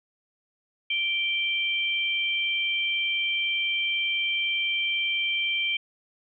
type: tone pair together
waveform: sine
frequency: 2349 / 3139 Hz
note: D7 / G7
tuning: 0 / +2 cents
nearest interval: perfect fourth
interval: 502 cents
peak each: -26 / -27 dBFS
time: 0.9-5.77 s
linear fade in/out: 5 ms
effects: none